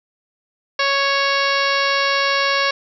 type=harmonic tone; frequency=554.4 Hz; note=C#5; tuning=in tune; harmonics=1 / 2 / 3 / 4 / 5 / 6 / 7 / 8 / 9 / 10; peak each=-23 / -21 / -22 / -24 / -26 / -30 / -28 / -27 / -32 / -28 dBFS; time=0.79-2.71 s; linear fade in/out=5 ms; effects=none